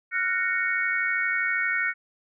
sine chord, Gb major seventh, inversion third, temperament just, 1387.5 / 1480 / 1850 / 2220 Hz, F6 / Gb6 / Bb6 / Db7, -12 / 0 / -14 / +2 cents, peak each -32 / -28 / -28 / -27 dBFS, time 0.11-1.94 s, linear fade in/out 50 ms, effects none

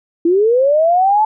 sine linear sweep, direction up, 325.7 to 877 Hz, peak -9 dBFS, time 0.25-1.25 s, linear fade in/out 5 ms, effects none

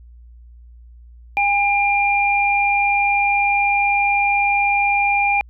sine tone pair together, 810 / 2392 Hz, G#5 / D7, -43 / +31 cents, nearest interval octave + perfect fifth, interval 1874 cents, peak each -17 dBFS, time 1.37-5.41 s, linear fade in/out 0 ms, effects added 59 Hz sine -40 dBFS peak until 5.49 s

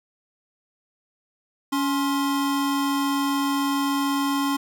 square tone pair together, 280.1 / 1059 Hz, C#4 / C6, +18 / +21 cents, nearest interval octave + major seventh, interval 2303 cents, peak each -23 / -28 dBFS, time 1.72-4.57 s, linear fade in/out 10 ms, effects 10-bit

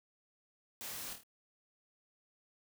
white noise with echo, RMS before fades -45 dBFS, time 0.81-1.13 s, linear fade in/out 0 ms, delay 26 ms, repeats 4, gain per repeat -5 dB, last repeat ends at 1.234 s, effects none

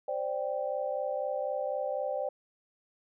sine chord, C suspended second, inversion none, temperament equal, 523.3 / 587.3 / 784 Hz, C5 / D5 / G5, 0 / 0 / 0 cents, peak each -34 / -33 / -37 dBFS, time 0.08-2.29 s, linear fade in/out 5 ms, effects none

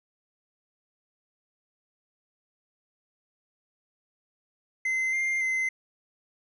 triangle tone with pitch steps, 2063 / 2104 / 2062 Hz, C7 / C7 / C7, -25 / +9 / -26 cents, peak -23 dBFS, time 4.85-5.69 s, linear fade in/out 5 ms, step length 280 ms, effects resampled to 24000 Hz

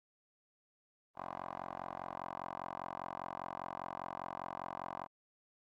10% pulse tone with band-pass filter, 45 Hz, F#1, 47 cents flat, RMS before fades -44 dBFS, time 1.15-5.08 s, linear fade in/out 50 ms, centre 920 Hz, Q 6.9, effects Opus 32 kbps

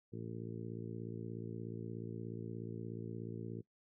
harmonic tone, 56.8 Hz, A#1, 44 cents flat, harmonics 2 / 3 / 4 / 5 / 6 / 7 / 8, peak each -46 / -48 / -49 / -54 / -50 / -52 / -53 dBFS, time 0.12-3.62 s, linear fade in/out 20 ms, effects noise-tail reverb RT60 0.1 s tail -20 dB re dry

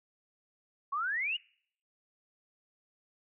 sine exponential sweep, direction up, 1078 to 2967 Hz, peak -30 dBFS, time 0.92-1.37 s, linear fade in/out 10 ms, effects noise-tail reverb RT60 0.6 s tail -25 dB re dry

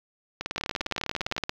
two click trains, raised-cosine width 0.2 ms, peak -12 / -10 dBFS, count 20 / 17, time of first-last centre 0.41-1.365 / 0.58-1.494 s, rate 19.9 / 17.5 Hz, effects low-pass 5000 Hz 12 dB/octave + 7-bit

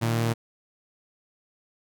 sawtooth tone pair together, 115.3 / 154.22 Hz, A#2 / D#3, -19 / -15 cents, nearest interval perfect fourth, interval 504 cents, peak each -19 / -29 dBFS, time 0.01-0.34 s, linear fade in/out 20 ms, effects none

